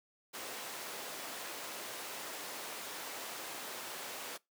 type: high-pass noise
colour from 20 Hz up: pink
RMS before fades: -44 dBFS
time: 0.33-4.38 s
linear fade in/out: 20 ms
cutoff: 430 Hz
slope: 12 dB/octave
effects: noise-tail reverb RT60 0.2 s tail -23 dB re dry